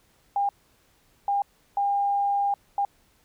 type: tone bursts at uneven times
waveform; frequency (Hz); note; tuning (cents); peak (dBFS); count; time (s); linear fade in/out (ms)
sine; 804; G5; +44; -21; 4; 0.36-0.49 / 1.28-1.42 / 1.77-2.54 / 2.78-2.85; 2
effects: pink hiss -63 dBFS RMS until 3.24 s